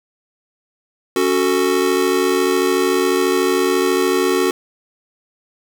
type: chord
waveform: square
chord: F# minor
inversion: second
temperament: just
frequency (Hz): 277.5 / 370 / 444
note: C#4 / F#4 / A4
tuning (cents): +2 / 0 / +16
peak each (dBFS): -22 / -17 / -21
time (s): 1.16-4.51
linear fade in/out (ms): 2
effects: 7-bit